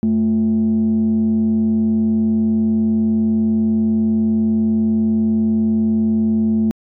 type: tone with frequency modulation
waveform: sine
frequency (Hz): 220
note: A3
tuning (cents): 0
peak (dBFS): -12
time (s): 0.03-6.71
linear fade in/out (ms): 0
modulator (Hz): 130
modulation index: 0.33
effects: tanh soft clip ceiling -9 dBFS